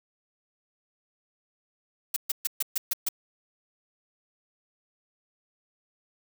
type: noise bursts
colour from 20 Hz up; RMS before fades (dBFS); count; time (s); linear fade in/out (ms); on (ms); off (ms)
blue; -26; 7; 2.14-3.088; 5; 24; 130
effects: none